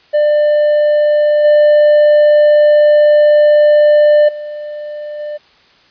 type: tone with level steps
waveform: triangle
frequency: 596 Hz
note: D5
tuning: 25 cents sharp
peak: -6 / -3 / -20 / -18 dBFS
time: 0.13-5.38 s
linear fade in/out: 20 ms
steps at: 1.44 / 4.28 / 5.19 s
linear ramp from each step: 10 ms
effects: white hiss -48 dBFS RMS until 5.9 s + resampled to 11025 Hz